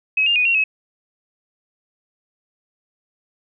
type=tone with pitch steps; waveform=sine; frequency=2555 / 2804 / 2478 / 2741 / 2570 Hz; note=D#7 / F7 / D#7 / F7 / E7; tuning=+45 / +6 / -8 / -33 / -45 cents; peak=-14 dBFS; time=0.17-0.64 s; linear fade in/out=5 ms; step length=94 ms; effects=none